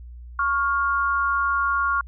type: tone pair together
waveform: sine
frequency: 1108.7 / 1405.8 Hz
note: C#6 / F6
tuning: 0 / +11 cents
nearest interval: major third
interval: 411 cents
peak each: -22 / -22 dBFS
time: 0.39-2.01 s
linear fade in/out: 2 ms
effects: added 60 Hz sine -37 dBFS peak until 2.07 s